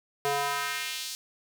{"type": "tone with high-pass filter sweep", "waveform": "square", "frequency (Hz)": 141.8, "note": "C#3", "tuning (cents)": 40, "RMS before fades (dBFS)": -31, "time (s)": [0.25, 1.15], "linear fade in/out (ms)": 0, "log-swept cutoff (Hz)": [500, 5000], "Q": 1.4, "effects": []}